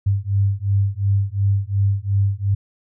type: beating tone pair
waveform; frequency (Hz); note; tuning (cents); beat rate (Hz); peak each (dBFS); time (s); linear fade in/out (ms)
sine; 98 / 100.8; G2 / G2; 0 / +49; 2.8; -19; 0.06-2.55; 10
effects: none